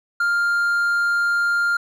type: tone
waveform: triangle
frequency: 1400 Hz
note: F6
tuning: 4 cents sharp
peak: -15 dBFS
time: 0.2-1.77 s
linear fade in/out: 5 ms
effects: none